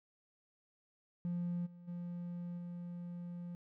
triangle tone with level steps, 174.61 Hz, F3, in tune, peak -32 / -50 / -38 / -40 dBFS, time 1.25-3.55 s, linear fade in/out 0 ms, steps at 1.65 / 1.87 / 2.57 s, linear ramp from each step 20 ms, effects tanh soft clip ceiling -30 dBFS

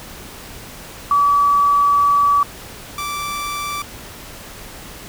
sine / sawtooth tone pair in turn, 1146 / 1168.1 Hz, D6 / D6, -43 / -10 cents, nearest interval unison, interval 33 cents, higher second, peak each -11 / -19 dBFS, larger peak first, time 1.11-2.43 / 2.98-3.82 s, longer first, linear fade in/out 2 ms, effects pink hiss -36 dBFS RMS until 5.08 s

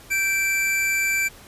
square tone pair together, 1568 / 2335 Hz, G6 / D7, 0 / -11 cents, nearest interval perfect fifth, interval 689 cents, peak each -29 / -21 dBFS, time 0.1-1.29 s, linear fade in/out 20 ms, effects pink hiss -46 dBFS RMS until 1.47 s + resampled to 32000 Hz

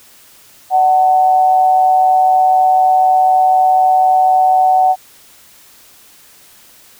sine tone with amplitude modulation, 748 Hz, F#5, 19 cents sharp, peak -5 dBFS, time 0.7-4.96 s, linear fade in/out 50 ms, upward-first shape sine, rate 144 Hz, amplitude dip 50%, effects white hiss -44 dBFS RMS until 6.99 s

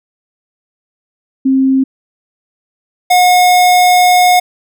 sine / square tone pair in turn, 265.8 / 723.3 Hz, C4 / F#5, +27 / -39 cents, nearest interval octave + perfect fourth, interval 1734 cents, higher second, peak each -7 / -6 dBFS, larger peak second, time 1.45-1.84 / 3.1-4.4 s, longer second, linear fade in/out 10 ms, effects none

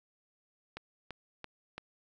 click train, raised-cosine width 0.3 ms, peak -25 dBFS, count 4, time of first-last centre 0.77-1.78 s, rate 2.97 Hz, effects none

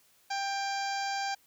harmonic tone with a mistuned harmonic, 791 Hz, G5, 15 cents sharp, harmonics 1 / 2 / 3 / 4 / 5 / 6 / 7 / 8 / 9, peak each -32 / -38 / -42 / -47 / -48 / -41 / -46 / -47 / -50 dBFS, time 0.3-1.35 s, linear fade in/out 10 ms, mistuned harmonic 4, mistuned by +23 cents, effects white hiss -65 dBFS RMS until 1.46 s

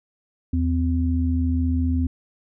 sine tone pair together, 80.55 / 256.1 Hz, E2 / C4, -39 / -37 cents, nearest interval octave + minor sixth, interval 2002 cents, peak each -20 / -23 dBFS, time 0.53-2.07 s, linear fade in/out 5 ms, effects none

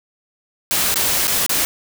white noise with dropouts, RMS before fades -18 dBFS, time 0.71-1.65 s, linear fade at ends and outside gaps 0 ms, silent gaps 0.942-0.958 / 1.271-1.279 / 1.463-1.494 s, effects none

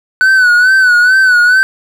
triangle tone with vibrato, 1495 Hz, F#6, 17 cents sharp, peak -3 dBFS, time 0.21-1.63 s, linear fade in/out 0 ms, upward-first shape sine, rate 2.3 Hz, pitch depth 67 cents each way, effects none

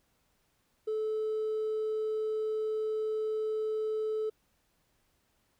triangle tone with hard clipping, 434.1 Hz, A4, 23 cents flat, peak -29 dBFS, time 0.87-4.3 s, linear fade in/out 10 ms, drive 2 dB, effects pink hiss -73 dBFS RMS until 5.59 s

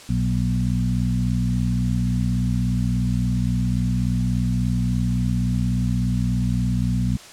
harmonic tone with a mistuned harmonic, 60.3 Hz, B1, 41 cents flat, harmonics 1 / 2 / 3 / 4, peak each -25 / -22 / -24 / -27 dBFS, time 0.09-7.17 s, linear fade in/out 5 ms, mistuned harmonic 3, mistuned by +31 cents, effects white hiss -42 dBFS RMS until 7.32 s + low-pass 8000 Hz 12 dB/octave

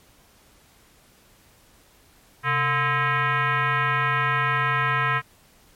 sine tone with frequency modulation, 132.5 Hz, C3, 22 cents sharp, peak -19 dBFS, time 2.43-5.22 s, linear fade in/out 50 ms, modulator 584 Hz, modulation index 3.5, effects pink hiss -56 dBFS RMS until 5.75 s + MP3 64 kbps

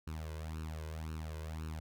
sawtooth tone with flanger, 78.9 Hz, D#2, 25 cents sharp, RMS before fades -42 dBFS, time 0.07-1.8 s, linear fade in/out 5 ms, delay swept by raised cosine 0.72 to 2.02 ms, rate 1.9 Hz, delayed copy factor +0.8, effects none

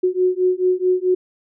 sine beating tone pair, 364.4 / 369 Hz, F#4 / F#4, -26 / -5 cents, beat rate 4.6 Hz, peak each -18 dBFS, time 0.03-1.15 s, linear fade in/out 10 ms, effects none

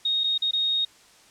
sine tone with dropouts, 3729 Hz, A#7, in tune, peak -21 dBFS, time 0.05-0.85 s, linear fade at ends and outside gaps 5 ms, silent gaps 0.237-0.24 / 0.379-0.42 / 0.511-0.532 s, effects white hiss -54 dBFS RMS until 1.3 s + low-pass 8000 Hz 12 dB/octave

